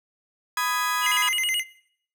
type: chord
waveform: 35% pulse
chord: G# minor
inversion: first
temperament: just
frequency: 996.7 / 1245.9 / 1661.2 Hz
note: B5 / D#6 / G#6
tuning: +16 / +2 / 0 cents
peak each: -26 dBFS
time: 0.57-1.29 s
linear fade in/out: 2 ms
type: tone with vibrato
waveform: square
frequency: 2446 Hz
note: D#7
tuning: 30 cents flat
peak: -23 dBFS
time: 1.01-1.64 s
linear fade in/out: 50 ms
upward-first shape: square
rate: 9.4 Hz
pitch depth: 290 cents each way
effects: noise-tail reverb RT60 0.6 s tail -19 dB re dry